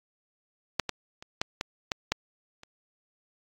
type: clicks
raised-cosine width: 0.2 ms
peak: -6 / -12 / -26 / -9 / -12 / -10 / -7 / -29 dBFS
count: 8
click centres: 0.797 / 0.893 / 1.225 / 1.415 / 1.611 / 1.918 / 2.12 / 2.634 s
effects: AAC 64 kbps